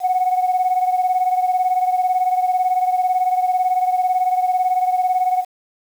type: beating tone pair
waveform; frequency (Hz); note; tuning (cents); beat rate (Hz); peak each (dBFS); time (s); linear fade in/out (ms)
sine; 733 / 751; F#5 / F#5; -16 / +26; 18; -15 / -20; 0-5.45; 50
effects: tanh soft clip ceiling -10 dBFS + 7-bit